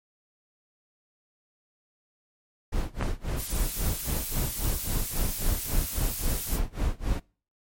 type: noise with tremolo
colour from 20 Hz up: brown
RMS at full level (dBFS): -25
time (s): 2.72-7.2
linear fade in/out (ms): 10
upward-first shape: sine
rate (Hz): 3.7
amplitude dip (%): 95
type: clicks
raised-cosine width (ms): 0.5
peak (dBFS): -15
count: 2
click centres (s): 3.011 / 3.026
type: noise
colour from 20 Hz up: blue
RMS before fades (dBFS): -33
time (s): 3.36-6.6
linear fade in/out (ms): 50
effects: noise-tail reverb RT60 0.4 s tail -25 dB re dry + MP3 64 kbps